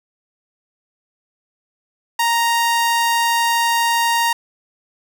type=tone; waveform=sawtooth; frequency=932.3 Hz; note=A#5; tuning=in tune; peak=-11 dBFS; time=2.19-4.33 s; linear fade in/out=5 ms; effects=none